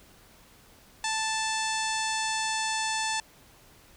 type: harmonic tone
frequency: 880 Hz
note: A5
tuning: in tune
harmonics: 1 / 2 / 3 / 4 / 5 / 6 / 7 / 8 / 9 / 10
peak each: -31 / -34 / -36 / -37 / -38 / -39 / -39 / -40 / -41 / -41 dBFS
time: 1.04-3.2 s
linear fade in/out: 2 ms
effects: pink hiss -56 dBFS RMS until 3.96 s